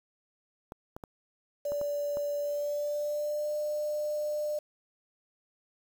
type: clicks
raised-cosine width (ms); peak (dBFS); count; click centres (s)
1; -27; 6; 0.721 / 0.965 / 1.038 / 1.72 / 1.814 / 2.171
type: tone with pitch glide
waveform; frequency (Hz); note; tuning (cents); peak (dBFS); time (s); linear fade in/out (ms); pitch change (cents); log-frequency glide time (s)
sine; 580 to 599.4; D5 to D5; -22 to +35; -29; 1.65-4.59; 5; +57; 2.39-3.56
effects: 8-bit